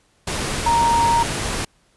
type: tone in noise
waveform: sine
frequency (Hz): 932.3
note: A#5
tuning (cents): 0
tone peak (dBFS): -14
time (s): 0.66-1.23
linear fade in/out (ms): 5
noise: pink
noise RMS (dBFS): -24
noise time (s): 0.27-1.65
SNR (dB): +7
effects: pink hiss -60 dBFS RMS until 1.96 s + resampled to 24000 Hz